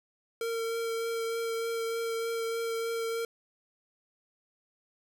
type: tone with vibrato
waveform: square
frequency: 457.8 Hz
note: A#4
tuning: 31 cents flat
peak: -31 dBFS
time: 0.41-3.25 s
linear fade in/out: 2 ms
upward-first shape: triangle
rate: 3.3 Hz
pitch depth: 13 cents each way
effects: none